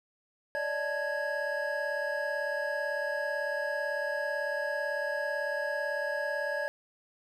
triangle tone cluster, 576 / 614 / 880 / 1659 Hz, D5 / D#5 / A5 / G#6, -34 / -23 / 0 / -2 cents, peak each -32 / -35 / -39 / -32 dBFS, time 0.55-6.68 s, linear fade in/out 0 ms, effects none

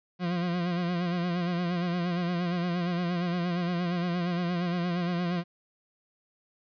40% pulse tone with vibrato, 175.3 Hz, F3, 7 cents sharp, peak -26 dBFS, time 0.19-5.44 s, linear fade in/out 50 ms, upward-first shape sine, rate 8.6 Hz, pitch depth 53 cents each way, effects resampled to 11025 Hz + 11-bit

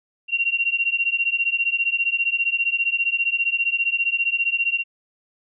sine beating tone pair, 2748 / 2763 Hz, F7 / F7, -29 / -19 cents, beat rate 15 Hz, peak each -22 dBFS, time 0.28-4.84 s, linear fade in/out 50 ms, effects none

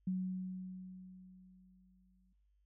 sine tone with exponential decay, 185.3 Hz, F#3, 3 cents sharp, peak -32 dBFS, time 0.07-2.33 s, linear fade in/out 5 ms, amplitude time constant 490 ms, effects noise-tail reverb RT60 0.5 s tail -24 dB re dry + added 50 Hz sine -70 dBFS peak until 2.65 s

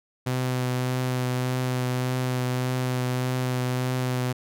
sawtooth tone with vibrato, 126.8 Hz, B2, 46 cents sharp, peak -20 dBFS, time 0.26-4.33 s, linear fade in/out 10 ms, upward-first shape triangle, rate 1.7 Hz, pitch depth 16 cents each way, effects none

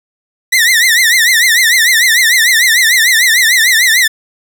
sawtooth tone with vibrato, 1921 Hz, B6, 48 cents flat, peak -3 dBFS, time 0.52-4.08 s, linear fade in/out 10 ms, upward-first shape triangle, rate 6.7 Hz, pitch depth 180 cents each way, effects none

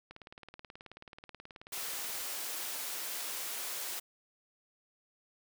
click train, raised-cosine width 0.3 ms, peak -32 dBFS, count 40, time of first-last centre 0.11-2.207 s, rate 18.6 Hz
white high-pass noise, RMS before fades -39 dBFS, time 1.72-4 s, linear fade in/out 10 ms, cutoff 360 Hz, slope 12 dB/octave
effects none

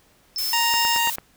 sine tone with tremolo, 5274 Hz, E8, in tune, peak -24 dBFS, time 0.36-0.98 s, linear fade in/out 0 ms, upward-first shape triangle, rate 2.9 Hz, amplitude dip 30%
blue noise, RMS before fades -29 dBFS, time 0.38-1.16 s, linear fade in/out 5 ms
harmonic tone, 932.3 Hz, A#5, in tune, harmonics 1 / 2 / 3 / 4 / 5 / 7 / 8, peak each -22 / -27 / -24 / -33 / -37 / -36 / -31 dBFS, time 0.53-1.1 s, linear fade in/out 2 ms
click train, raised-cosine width 0.5 ms, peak -16 dBFS, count 5, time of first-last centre 0.74-1.184 s, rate 9.01 Hz
effects pink hiss -58 dBFS RMS until 1.36 s

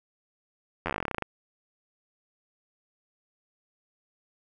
slowing click train, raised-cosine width 0.5 ms, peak -14 dBFS, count 17, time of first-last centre 0.86-1.223 s, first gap 11 ms, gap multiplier 1.09, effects 9-bit

